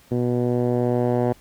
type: tone with low-pass filter sweep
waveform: 10% pulse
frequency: 122.3 Hz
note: B2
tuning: 16 cents flat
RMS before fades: -21 dBFS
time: 0.11-1.33 s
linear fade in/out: 10 ms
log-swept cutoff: 360 to 790 Hz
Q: 1
effects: pink hiss -53 dBFS RMS until 1.4 s